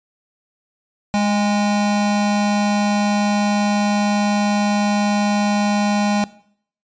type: tone pair together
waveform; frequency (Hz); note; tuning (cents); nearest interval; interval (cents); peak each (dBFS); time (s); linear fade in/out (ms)
square; 207.1 / 814.9; G#3 / G#5; -5 / -33; 2 octaves; 2372; -17 / -23; 1.14-6.24; 0
effects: noise-tail reverb RT60 0.6 s tail -19 dB re dry + resampled to 16000 Hz